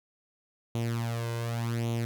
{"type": "tone with flanger", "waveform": "sawtooth", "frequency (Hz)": 116.54, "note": "A#2", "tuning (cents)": 0, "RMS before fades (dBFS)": -31, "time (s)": [0.75, 2.05], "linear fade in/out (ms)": 0, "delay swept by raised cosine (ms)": [0.3, 2], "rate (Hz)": 0.87, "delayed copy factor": 0.7, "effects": []}